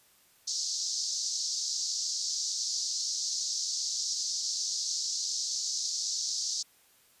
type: band-pass noise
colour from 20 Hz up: white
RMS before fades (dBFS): -33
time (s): 0.47-6.63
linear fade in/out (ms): 10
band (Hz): 4400 to 6600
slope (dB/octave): 48
effects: white hiss -63 dBFS RMS until 7.2 s + resampled to 32000 Hz